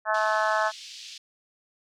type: harmonic tone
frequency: 215.8 Hz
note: A3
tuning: 33 cents flat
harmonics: 3 / 4 / 5 / 6 / 7 / 8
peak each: -27 / -28 / -29 / -30 / -30 / -31 dBFS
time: 0.05-0.72 s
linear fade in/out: 50 ms
type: band-pass noise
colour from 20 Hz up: white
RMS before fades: -43 dBFS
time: 0.14-1.18 s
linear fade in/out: 5 ms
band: 2800 to 5400 Hz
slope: 24 dB/octave
effects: none